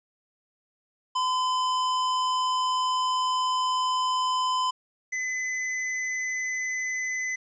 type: tone pair in turn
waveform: square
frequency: 1017 / 2022 Hz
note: C6 / B6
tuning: -50 / +40 cents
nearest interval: octave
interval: 1190 cents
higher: second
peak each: -24 / -28 dBFS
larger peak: first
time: 1.15-4.71 / 5.12-7.36 s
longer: first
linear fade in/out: 10 ms
effects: resampled to 16000 Hz + 10-bit